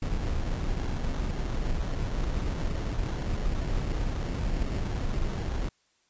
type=noise with sample-and-hold; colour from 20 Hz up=brown; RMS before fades=-29 dBFS; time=0.02-5.69 s; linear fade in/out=5 ms; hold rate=2450 Hz; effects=white hiss -69 dBFS RMS until 6.09 s + resampled to 16000 Hz